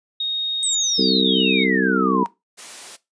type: tone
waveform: sine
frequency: 3729 Hz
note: A#7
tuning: in tune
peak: -20 dBFS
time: 0.2-1.64 s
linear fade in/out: 5 ms
type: exponential sweep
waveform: sine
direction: down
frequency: 8372 to 932.3 Hz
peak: -20 dBFS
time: 0.63-2.26 s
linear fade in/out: 0 ms
type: harmonic tone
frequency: 64.1 Hz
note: C2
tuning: 35 cents flat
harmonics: 3 / 4 / 5 / 6 / 7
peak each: -23 / -22 / -24 / -25 / -23 dBFS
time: 0.98-2.24 s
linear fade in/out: 10 ms
type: high-pass noise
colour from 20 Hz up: white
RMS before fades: -37 dBFS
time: 2.57-2.97 s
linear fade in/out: 20 ms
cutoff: 270 Hz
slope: 12 dB/octave
effects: noise-tail reverb RT60 0.2 s tail -18 dB re dry + resampled to 22050 Hz